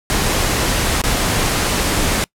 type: noise with dropouts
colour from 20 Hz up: pink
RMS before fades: -17 dBFS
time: 0.1-2.24 s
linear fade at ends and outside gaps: 0 ms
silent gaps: 1.016-1.038 s
effects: noise-tail reverb RT60 0.1 s tail -25 dB re dry + low-pass 12000 Hz 12 dB/octave